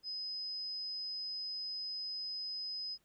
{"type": "tone", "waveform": "sine", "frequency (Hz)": 5040, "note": "D#8", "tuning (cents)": 21, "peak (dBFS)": -38, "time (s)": [0.03, 2.98], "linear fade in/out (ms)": 50, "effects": ["pink hiss -75 dBFS RMS until 3.04 s"]}